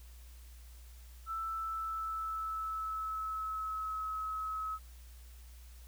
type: tone with pitch glide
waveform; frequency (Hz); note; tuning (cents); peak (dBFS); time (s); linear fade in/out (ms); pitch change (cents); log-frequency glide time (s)
sine; 1325 to 1285.1; E6 to E6; +9 to -44; -35; 1.26-4.79; 50; -53; 1.39-4.06
effects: added 60 Hz sine -50 dBFS peak until 5.87 s + white hiss -62 dBFS RMS until 5.87 s